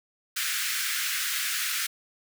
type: high-pass noise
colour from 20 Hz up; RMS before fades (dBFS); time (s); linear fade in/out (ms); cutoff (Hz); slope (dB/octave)
pink; -29; 0.36-1.87; 10; 1400; 48
effects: none